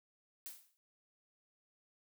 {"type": "noise with exponential decay", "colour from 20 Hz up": "blue", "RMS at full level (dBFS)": -44, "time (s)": [0.46, 0.77], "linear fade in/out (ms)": 0, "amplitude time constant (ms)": 66, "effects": []}